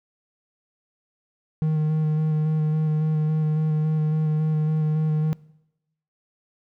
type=tone with vibrato; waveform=triangle; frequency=155 Hz; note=D#3; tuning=6 cents flat; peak=-17 dBFS; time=1.62-5.33 s; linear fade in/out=0 ms; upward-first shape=square; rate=3.6 Hz; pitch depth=14 cents each way; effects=noise-tail reverb RT60 0.9 s tail -23 dB re dry